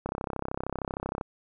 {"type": "click train", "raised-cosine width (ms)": 1, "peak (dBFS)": -17, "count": 39, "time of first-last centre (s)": [0.06, 1.212], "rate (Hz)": 33, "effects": []}